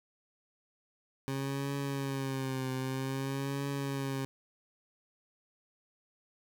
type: tone with vibrato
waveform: 20% pulse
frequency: 135.1 Hz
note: C#3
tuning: 44 cents flat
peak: -28 dBFS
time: 1.28-4.25 s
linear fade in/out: 0 ms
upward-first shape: triangle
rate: 0.52 Hz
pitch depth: 67 cents each way
effects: none